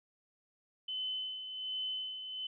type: tone with tremolo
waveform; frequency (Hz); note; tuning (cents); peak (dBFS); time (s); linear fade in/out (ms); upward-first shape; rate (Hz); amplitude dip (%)
sine; 3036; F#7; +44; -34; 0.88-2.47; 5; sine; 1.3; 55
effects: none